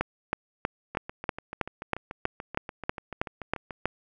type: two click trains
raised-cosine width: 0.5 ms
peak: -21 / -10 dBFS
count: 20 / 13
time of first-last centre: 0.95-3.708 / 0.01-3.856 s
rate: 6.89 / 3.12 Hz
effects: none